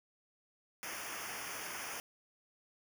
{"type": "noise with comb filter", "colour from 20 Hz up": "pink", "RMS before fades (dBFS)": -43, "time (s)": [0.83, 2], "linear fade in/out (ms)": 0, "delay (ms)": 0.25, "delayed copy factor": -1, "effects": []}